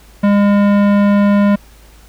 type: tone with tanh clipping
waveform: sine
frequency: 203 Hz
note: G#3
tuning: 39 cents flat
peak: -10 dBFS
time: 0.23-1.56 s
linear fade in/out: 10 ms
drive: 18 dB
effects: added 53 Hz sine -41 dBFS peak until 2.08 s + pink hiss -46 dBFS RMS until 2.08 s